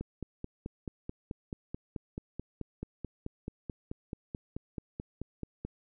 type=click train; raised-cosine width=3 ms; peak=-24 dBFS; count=27; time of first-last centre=0.01-5.65 s; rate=4.61 Hz; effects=none